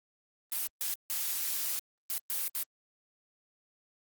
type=noise bursts at uneven times; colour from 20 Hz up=blue; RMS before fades=-33 dBFS; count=6; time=0.52-0.67 / 0.81-0.94 / 1.1-1.79 / 2.1-2.18 / 2.3-2.48 / 2.55-2.63 s; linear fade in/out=0 ms; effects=Opus 32 kbps